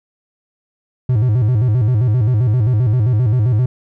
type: tone with vibrato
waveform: triangle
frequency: 115.7 Hz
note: A#2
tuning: 13 cents flat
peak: -9 dBFS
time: 1.09-3.66 s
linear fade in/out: 5 ms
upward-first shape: square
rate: 7.6 Hz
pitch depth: 160 cents each way
effects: none